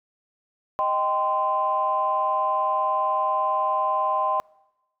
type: chord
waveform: sine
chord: C minor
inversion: first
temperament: equal with one note detuned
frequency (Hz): 622.3 / 784 / 1033.9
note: Eb5 / G5 / C6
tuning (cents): 0 / 0 / -21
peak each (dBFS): -27 / -26 / -22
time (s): 0.79-4.4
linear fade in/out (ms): 0
effects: noise-tail reverb RT60 1.0 s tail -25 dB re dry + tanh soft clip ceiling -11 dBFS